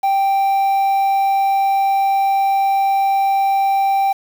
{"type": "tone with quantisation", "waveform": "triangle", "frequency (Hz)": 784, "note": "G5", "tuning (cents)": 0, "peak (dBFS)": -11, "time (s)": [0.03, 4.13], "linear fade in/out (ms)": 10, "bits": 6, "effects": []}